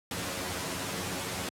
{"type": "noise with comb filter", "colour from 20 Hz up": "pink", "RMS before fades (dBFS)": -34, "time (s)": [0.11, 1.49], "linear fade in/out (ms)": 2, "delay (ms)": 11, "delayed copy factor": 0.8, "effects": ["high-pass 100 Hz 12 dB/octave", "low-pass 12000 Hz 12 dB/octave"]}